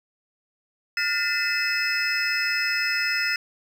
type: tone cluster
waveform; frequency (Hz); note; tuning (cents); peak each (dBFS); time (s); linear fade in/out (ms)
triangle; 1424 / 1798 / 2024 / 2599 / 5140; F6 / A6 / B6 / E7 / E8; +33 / +37 / +42 / -25 / -45; -27; 0.97-3.36; 2
effects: none